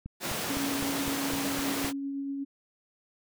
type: click train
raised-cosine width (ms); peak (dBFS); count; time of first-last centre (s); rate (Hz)
5; -26; 8; 0.06-1.846; 3.92
type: high-pass noise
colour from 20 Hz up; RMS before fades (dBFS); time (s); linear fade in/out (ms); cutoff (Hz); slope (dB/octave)
pink; -33; 0.2-1.93; 50; 180; 12
type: tone with tremolo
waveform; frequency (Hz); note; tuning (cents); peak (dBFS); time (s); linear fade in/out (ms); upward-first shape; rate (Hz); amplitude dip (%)
sine; 277.2; C#4; 0; -30; 0.49-2.45; 20; triangle; 8.4; 25
effects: none